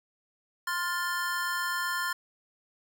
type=chord; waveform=square; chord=F major; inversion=second; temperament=equal with one note detuned; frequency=1046.5 / 1409.9 / 1760 Hz; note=C6 / F6 / A6; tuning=0 / +16 / 0 cents; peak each=-34 dBFS; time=0.67-2.13 s; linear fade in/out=5 ms; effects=none